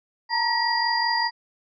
sine tone cluster, 905 / 950 / 1911 / 4798 Hz, A5 / A#5 / A#6 / D8, +48 / +33 / +43 / +36 cents, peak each -26 dBFS, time 0.29-1.31 s, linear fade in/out 50 ms, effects none

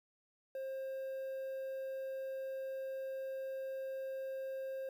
triangle tone with quantisation, 532 Hz, C5, 29 cents sharp, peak -37 dBFS, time 0.55-4.89 s, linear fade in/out 2 ms, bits 11, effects none

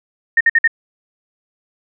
sine tone bursts, 1835 Hz, A#6, 28 cents flat, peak -8 dBFS, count 4, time 0.37-0.677 s, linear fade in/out 5 ms, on 37 ms, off 53 ms, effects none

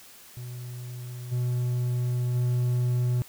triangle tone with level steps, 123.2 Hz, B2, 4 cents flat, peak -33 / -22 / -20 dBFS, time 0.37-3.22 s, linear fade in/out 0 ms, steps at 1.31 / 2.34 s, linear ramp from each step 20 ms, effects white hiss -50 dBFS RMS until 3.28 s

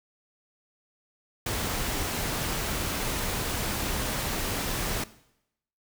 pink noise, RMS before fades -30 dBFS, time 1.46-5.04 s, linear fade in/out 5 ms, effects noise-tail reverb RT60 0.8 s tail -18 dB re dry

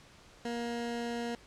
20% pulse tone, 236.1 Hz, A#3, 22 cents sharp, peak -29 dBFS, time 0.45-1.35 s, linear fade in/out 2 ms, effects pink hiss -57 dBFS RMS until 1.46 s + low-pass 7000 Hz 12 dB/octave

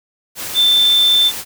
sine tone in noise, 3547 Hz, A7, 13 cents sharp, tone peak -9 dBFS, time 0.54-1.32 s, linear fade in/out 50 ms, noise white, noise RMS -26 dBFS, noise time 0.35-1.45 s, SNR +14 dB, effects none

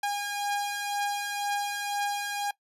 sawtooth beating tone pair, 813 / 815 Hz, G#5 / G#5, -37 / -33 cents, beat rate 2 Hz, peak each -31 / -26 dBFS, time 0.03-2.51 s, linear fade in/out 5 ms, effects noise-tail reverb RT60 0.1 s tail -20 dB re dry + resampled to 32000 Hz

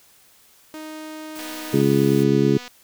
sawtooth tone, 311.1 Hz, D#4, in tune, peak -29 dBFS, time 0.74-1.81 s, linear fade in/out 0 ms
white high-pass noise, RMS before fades -39 dBFS, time 1.35-2.24 s, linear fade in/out 10 ms, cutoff 110 Hz, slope 24 dB/octave
click train, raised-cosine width 0.2 ms, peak -21 dBFS, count 318, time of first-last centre 1.39-2.679 s, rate 246 Hz
harmonic tone, 69.3 Hz, C#2, in tune, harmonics 2 / 3 / 4 / 5 / 6, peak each -21 / -21 / -21 / -21 / -21 dBFS, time 1.73-2.58 s, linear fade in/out 10 ms
effects white hiss -54 dBFS RMS until 2.83 s

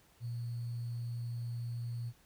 sine tone with sample-and-hold, 118.8 Hz, A#2, 33 cents sharp, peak -36 dBFS, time 0.2-2.13 s, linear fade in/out 50 ms, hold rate 4410 Hz, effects pink hiss -66 dBFS RMS until 2.25 s

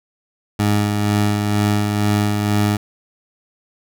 20% pulse tone with tremolo, 103.83 Hz, G#2, in tune, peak -9 dBFS, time 0.59-2.77 s, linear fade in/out 5 ms, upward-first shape sine, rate 2.1 Hz, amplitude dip 35%, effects none

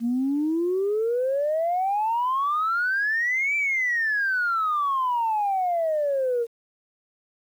sine exponential two-way sweep, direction up then down, 228.5 to 2349 to 458.2 Hz, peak -20 dBFS, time 0-6.47 s, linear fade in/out 50 ms, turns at 3.56 s, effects tanh soft clip ceiling -17 dBFS + 9-bit

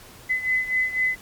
sine beating tone pair, 2021 / 2025 Hz, B6 / B6, +39 / +43 cents, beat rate 4 Hz, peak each -22 / -26 dBFS, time 0.29-1.16 s, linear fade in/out 20 ms, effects pink hiss -46 dBFS RMS until 1.21 s + MP3 96 kbps

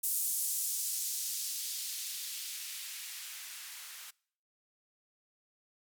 violet noise with band-pass filter sweep, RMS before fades -38 dBFS, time 0.03-4.11 s, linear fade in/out 10 ms, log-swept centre 9600 to 1300 Hz, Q 0.97, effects noise-tail reverb RT60 0.6 s tail -25 dB re dry

